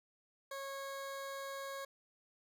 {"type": "tone", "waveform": "20% pulse", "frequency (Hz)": 548, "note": "C#5", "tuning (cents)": -20, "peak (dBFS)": -37, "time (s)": [0.51, 1.85], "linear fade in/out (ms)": 5, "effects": []}